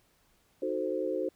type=chord; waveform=sine; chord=D# diminished seventh; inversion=none; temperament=equal; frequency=311.1 / 370 / 440 / 523.3 Hz; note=D#4 / F#4 / A4 / C5; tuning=0 / 0 / 0 / 0 cents; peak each=-36 / -34 / -36 / -33 dBFS; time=0.62-1.29 s; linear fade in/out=5 ms; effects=pink hiss -68 dBFS RMS until 1.35 s